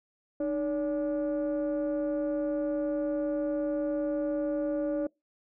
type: tone pair together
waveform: sine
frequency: 304.9 / 572.6 Hz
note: D#4 / D5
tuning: -35 / -44 cents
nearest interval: major seventh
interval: 1091 cents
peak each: -28 dBFS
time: 0.4-5.07 s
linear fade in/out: 5 ms
effects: noise-tail reverb RT60 0.2 s tail -25 dB re dry + tanh soft clip ceiling -24 dBFS